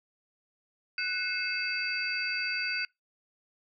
sine tone cluster, 1488 / 2147 / 2608 / 4648 Hz, F#6 / C7 / E7 / D8, +9 / +44 / -19 / -19 cents, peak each -34 / -37 / -33 / -35 dBFS, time 0.98-2.85 s, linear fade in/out 2 ms, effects noise-tail reverb RT60 0.2 s tail -25 dB re dry

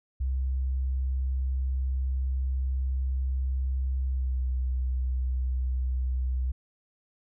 sine tone with pitch glide, 65.3 to 63.55 Hz, C2 to C2, -3 to -50 cents, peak -25 dBFS, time 0.2-6.52 s, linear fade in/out 10 ms, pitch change -47 cents, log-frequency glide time 4.06-4.44 s, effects none

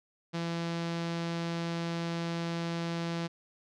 sawtooth tone with low-pass filter, 168.4 Hz, E3, 37 cents sharp, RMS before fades -34 dBFS, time 0.33-3.28 s, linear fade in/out 20 ms, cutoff 4800 Hz, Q 1.4, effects none

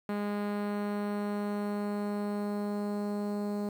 sawtooth tone with low-pass filter sweep, 205.6 Hz, G#3, 17 cents flat, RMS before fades -33 dBFS, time 0.09-3.69 s, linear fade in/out 2 ms, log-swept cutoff 1800 to 770 Hz, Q 0.79, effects 9-bit

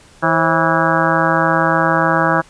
harmonic tone with a mistuned harmonic, 163.3 Hz, E3, 16 cents flat, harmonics 1 / 2 / 3 / 4 / 5 / 6 / 7 / 8 / 9 / 10, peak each -21 / -21 / -21 / -21 / -21 / -21 / -21 / -21 / -21 / -21 dBFS, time 0.22-2.42 s, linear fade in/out 20 ms, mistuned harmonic 3, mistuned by +140 cents, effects pink hiss -46 dBFS RMS until 2.49 s + resampled to 22050 Hz

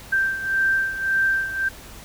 sine beating tone pair, 1568 / 1569.8 Hz, G6 / G6, 0 / +2 cents, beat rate 1.8 Hz, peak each -20 / -25 dBFS, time 0.12-1.69 s, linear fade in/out 10 ms, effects added 50 Hz sine -48 dBFS peak until 2.04 s + pink hiss -42 dBFS RMS until 2.04 s

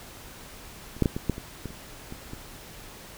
clicks, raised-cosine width 3 ms, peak -29 / -7 / -9 / -17 / -10 / -24 / -20 / -30 / -24 / -23 dBFS, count 10, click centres 0.966 / 1.023 / 1.058 / 1.165 / 1.297 / 1.381 / 1.657 / 1.706 / 2.124 / 2.334 s, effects pink hiss -45 dBFS RMS until 3.17 s

